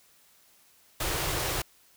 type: band-stop noise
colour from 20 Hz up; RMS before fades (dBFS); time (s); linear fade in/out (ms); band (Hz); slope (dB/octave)
pink; -30; 1-1.62; 5; 170 to 290; 96
effects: white hiss -61 dBFS RMS until 1.96 s